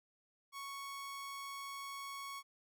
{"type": "tone", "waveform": "sawtooth", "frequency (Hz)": 1108.7, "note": "C#6", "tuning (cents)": 0, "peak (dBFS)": -40, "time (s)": [0.52, 2.43], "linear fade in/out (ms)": 50, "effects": []}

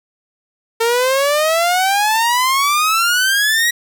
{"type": "exponential sweep", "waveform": "sawtooth", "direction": "up", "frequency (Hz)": [452.1, 1928], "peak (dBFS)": -9, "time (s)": [0.8, 3.71], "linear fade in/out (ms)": 10, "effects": []}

